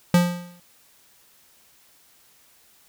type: tone with exponential decay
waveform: square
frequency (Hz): 175.6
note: F3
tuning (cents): +10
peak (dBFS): -12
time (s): 0.14-0.6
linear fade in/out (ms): 2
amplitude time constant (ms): 98
effects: white hiss -57 dBFS RMS until 2.88 s